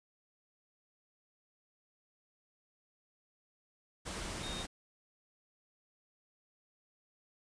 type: tone in noise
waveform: sine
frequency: 3711 Hz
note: A#7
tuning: 9 cents flat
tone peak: -43 dBFS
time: 4.42-4.64 s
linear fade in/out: 20 ms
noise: pink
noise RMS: -41 dBFS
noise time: 4.05-4.67 s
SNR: -5 dB
effects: resampled to 22050 Hz